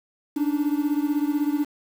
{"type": "beating tone pair", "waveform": "triangle", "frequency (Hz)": [288.1, 304.1], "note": ["D4", "D#4"], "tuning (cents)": [-33, -40], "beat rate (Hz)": 16, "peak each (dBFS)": [-21, -23], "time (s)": [0.36, 1.65], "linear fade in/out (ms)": 10, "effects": ["7-bit"]}